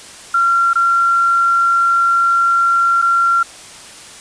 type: tone with dropouts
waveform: sine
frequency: 1373 Hz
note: F6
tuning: 30 cents flat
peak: -10 dBFS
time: 0.34-3.43 s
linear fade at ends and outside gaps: 5 ms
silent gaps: 0.733-0.755 / 3.017-3.023 s
effects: white hiss -36 dBFS RMS until 4.2 s + resampled to 22050 Hz